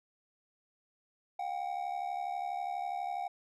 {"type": "ring-modulated tone", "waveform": "triangle", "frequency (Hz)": 754, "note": "F#5", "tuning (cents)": 32, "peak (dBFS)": -29, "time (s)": [1.39, 3.28], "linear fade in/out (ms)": 5, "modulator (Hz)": 36.1, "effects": []}